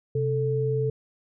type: tone pair together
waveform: sine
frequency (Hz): 130.81 / 440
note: C3 / A4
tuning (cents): 0 / 0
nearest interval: octave + major sixth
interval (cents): 2100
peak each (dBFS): -25 / -25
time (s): 0.15-0.9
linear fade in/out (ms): 5
effects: none